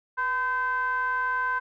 triangle ring-modulated tone, 265.2 Hz, C4, 23 cents sharp, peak -19 dBFS, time 0.17-1.6 s, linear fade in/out 20 ms, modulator 1280 Hz, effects none

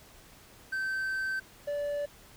triangle tone pair in turn, 1548 / 579.8 Hz, G6 / D5, -22 / -22 cents, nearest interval octave + perfect fourth, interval 1700 cents, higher first, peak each -28 dBFS, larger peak neither, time 0.72-1.4 / 1.67-2.06 s, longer first, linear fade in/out 10 ms, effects pink hiss -55 dBFS RMS until 2.36 s

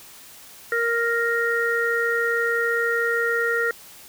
harmonic tone, 466.2 Hz, A#4, in tune, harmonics 1 / 3 / 4, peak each -24 / -24 / -24 dBFS, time 0.72-3.71 s, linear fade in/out 2 ms, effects white hiss -45 dBFS RMS until 4.08 s

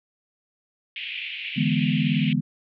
pink band-pass noise, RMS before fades -33 dBFS, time 0.96-2.33 s, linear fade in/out 2 ms, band 2300 to 3100 Hz, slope 48 dB/octave
sine chord, E dominant seventh, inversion third, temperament equal, 146.83 / 164.81 / 207.7 / 246.9 Hz, D3 / E3 / G#3 / B3, 0 / 0 / 0 / 0 cents, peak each -25 dBFS, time 1.56-2.41 s, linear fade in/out 20 ms
effects none

